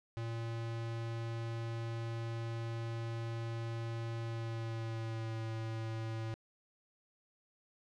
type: tone with pitch glide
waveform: square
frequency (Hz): 115.1 to 112.15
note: A#2 to A2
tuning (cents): -22 to +34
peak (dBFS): -38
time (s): 0.17-6.34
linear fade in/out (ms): 0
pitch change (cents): -44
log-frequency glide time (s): 4.21-5.38
effects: low-pass 5000 Hz 12 dB/octave + 12-bit

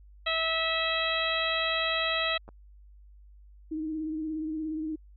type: harmonic tone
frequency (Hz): 650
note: E5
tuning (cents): -24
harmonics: 1 / 2 / 3 / 4 / 5 / 6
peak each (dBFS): -33 / -33 / -33 / -33 / -33 / -33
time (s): 0.26-2.38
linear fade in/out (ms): 10
type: clicks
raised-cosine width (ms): 1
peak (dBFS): -35 / -32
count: 2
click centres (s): 2.48 / 2.489
type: tone with vibrato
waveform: sine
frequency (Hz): 312.9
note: D#4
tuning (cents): +10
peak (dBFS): -30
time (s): 3.71-4.96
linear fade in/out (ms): 10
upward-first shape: sine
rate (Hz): 17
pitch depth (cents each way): 36
effects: added 50 Hz sine -50 dBFS peak until 5.16 s

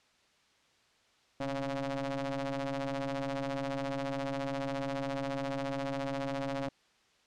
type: ring-modulated tone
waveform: sawtooth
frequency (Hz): 139.4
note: C#3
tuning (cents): +10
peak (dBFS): -26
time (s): 1.4-6.69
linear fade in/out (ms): 5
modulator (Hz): 411
effects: white hiss -67 dBFS RMS until 7.26 s + low-pass 5000 Hz 12 dB/octave

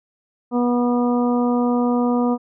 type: harmonic tone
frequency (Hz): 243.2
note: B3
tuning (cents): -26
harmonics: 1 / 2 / 3 / 4 / 5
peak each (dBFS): -17 / -23 / -27 / -29 / -31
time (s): 0.51-2.38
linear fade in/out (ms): 50
effects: none

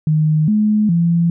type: tone with pitch steps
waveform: sine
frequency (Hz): 154.6 / 212.3 / 169.4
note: D#3 / G#3 / E3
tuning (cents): -11 / +38 / +48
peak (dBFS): -11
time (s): 0.07-1.3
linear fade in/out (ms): 2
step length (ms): 410
effects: none

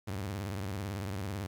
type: tone with vibrato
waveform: sawtooth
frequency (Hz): 97.8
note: G2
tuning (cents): -4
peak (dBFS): -31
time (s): 0.07-1.47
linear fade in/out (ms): 10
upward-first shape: triangle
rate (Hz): 18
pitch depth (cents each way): 250
effects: 10-bit

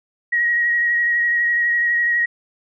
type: tone with vibrato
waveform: sine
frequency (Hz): 1897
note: A#6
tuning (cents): +30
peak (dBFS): -15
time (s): 0.32-2.26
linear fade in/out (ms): 10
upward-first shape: sine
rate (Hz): 12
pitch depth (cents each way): 18
effects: none

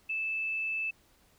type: tone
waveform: sine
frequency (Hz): 2629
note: E7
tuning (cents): -5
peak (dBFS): -30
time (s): 0.09-0.91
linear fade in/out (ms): 10
effects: pink hiss -65 dBFS RMS until 1.38 s

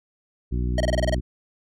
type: harmonic tone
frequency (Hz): 61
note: B1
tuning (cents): -21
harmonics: 1 / 2 / 3 / 4 / 5 / 6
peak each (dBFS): -23 / -29 / -33 / -35 / -37 / -39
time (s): 0.51-1.21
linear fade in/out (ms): 20
type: tone bursts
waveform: square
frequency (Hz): 629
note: D#5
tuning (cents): +19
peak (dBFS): -21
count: 8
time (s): 0.78-1.146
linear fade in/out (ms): 2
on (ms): 23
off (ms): 26
effects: low-pass 7000 Hz 12 dB/octave

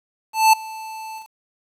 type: tone with ADSR envelope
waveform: square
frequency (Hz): 880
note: A5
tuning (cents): 0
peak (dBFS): -9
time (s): 0.33-1.28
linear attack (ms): 200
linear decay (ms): 7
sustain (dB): -23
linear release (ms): 110
effects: resampled to 32000 Hz + 8-bit

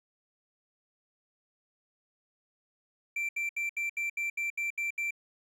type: tone bursts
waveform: triangle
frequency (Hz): 2349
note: D7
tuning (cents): 0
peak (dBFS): -28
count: 10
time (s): 3.16-5.108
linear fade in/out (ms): 5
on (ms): 130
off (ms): 72
effects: none

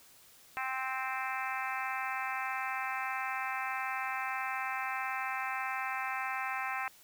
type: harmonic tone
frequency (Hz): 261.6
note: C4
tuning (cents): 0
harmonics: 3 / 4 / 5 / 6 / 7 / 8 / 9 / 10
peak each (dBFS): -39 / -40 / -41 / -42 / -42 / -43 / -44 / -44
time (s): 0.57-6.88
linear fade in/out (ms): 0
effects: white hiss -59 dBFS RMS until 7.03 s

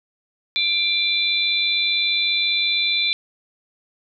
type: tone cluster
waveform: sine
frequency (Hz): 2362 / 3542 / 4007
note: D7 / A7 / B7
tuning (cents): +9 / +11 / +24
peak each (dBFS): -22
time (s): 0.56-3.13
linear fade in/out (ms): 0
effects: none

